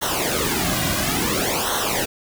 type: noise with flanger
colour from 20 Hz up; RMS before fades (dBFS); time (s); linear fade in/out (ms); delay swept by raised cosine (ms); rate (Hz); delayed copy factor
pink; -22; 0.01-2.06; 20; 0.41 to 2.31; 0.58; -0.8
effects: none